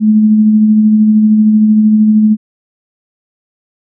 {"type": "tone with tremolo", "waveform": "sine", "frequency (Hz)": 214.8, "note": "A3", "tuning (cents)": -41, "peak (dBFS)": -3, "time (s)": [0, 2.37], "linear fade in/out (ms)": 50, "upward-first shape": "sine", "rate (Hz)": 13, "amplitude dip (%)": 30, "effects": []}